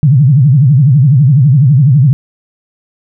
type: tone with vibrato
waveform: sine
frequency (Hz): 137.4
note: C#3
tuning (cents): -15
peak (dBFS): -3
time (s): 0.03-2.13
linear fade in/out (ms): 0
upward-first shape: triangle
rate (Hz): 12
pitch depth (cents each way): 280
effects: none